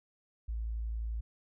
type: tone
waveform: sine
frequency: 55.8 Hz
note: A1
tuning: 25 cents sharp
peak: -33 dBFS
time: 0.48-1.21 s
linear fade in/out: 10 ms
effects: none